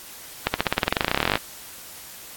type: accelerating click train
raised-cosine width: 0.3 ms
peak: -3 dBFS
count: 24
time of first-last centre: 0.47-1.356 s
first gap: 70 ms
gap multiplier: 0.94
effects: white hiss -41 dBFS RMS until 2.36 s + AAC 64 kbps